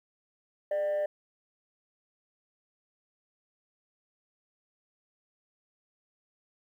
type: tone with frequency modulation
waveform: sine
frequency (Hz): 597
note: D5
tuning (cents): +28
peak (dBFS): -24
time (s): 0.71-1.06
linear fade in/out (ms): 5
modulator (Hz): 178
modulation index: 0.21
effects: tanh soft clip ceiling -26 dBFS + 11-bit